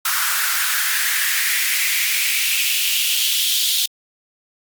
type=noise with high-pass filter sweep; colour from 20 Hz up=white; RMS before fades=-19 dBFS; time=0.05-3.86 s; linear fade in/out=5 ms; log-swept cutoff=1300 to 3600 Hz; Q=3.7; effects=Opus 48 kbps